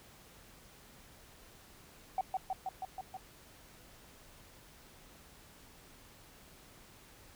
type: tone with echo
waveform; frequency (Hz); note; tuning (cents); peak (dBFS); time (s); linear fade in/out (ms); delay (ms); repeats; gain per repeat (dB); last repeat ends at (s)
sine; 758; F#5; +42; -28; 2.18-2.21; 2; 160; 6; -2; 3.17
effects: tanh soft clip ceiling -24 dBFS + pink hiss -58 dBFS RMS until 7.35 s